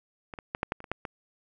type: clicks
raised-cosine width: 0.5 ms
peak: -24 / -24 / -15 / -12 / -13 / -28 / -28 / -14 / -20 dBFS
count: 9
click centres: 0.338 / 0.388 / 0.549 / 0.631 / 0.721 / 0.804 / 0.842 / 0.916 / 1.052 s
effects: none